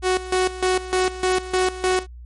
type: tone with tremolo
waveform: sawtooth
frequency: 370 Hz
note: F#4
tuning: in tune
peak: -13 dBFS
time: 0.02-2.07 s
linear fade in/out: 50 ms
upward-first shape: square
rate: 3.3 Hz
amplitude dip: 80%
effects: added 60 Hz sine -36 dBFS peak until 2.25 s + MP3 48 kbps